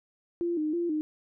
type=tone with vibrato; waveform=sine; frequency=324.9 Hz; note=E4; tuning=25 cents flat; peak=-26 dBFS; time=0.41-1.01 s; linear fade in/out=0 ms; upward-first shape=square; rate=3.1 Hz; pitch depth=100 cents each way; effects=none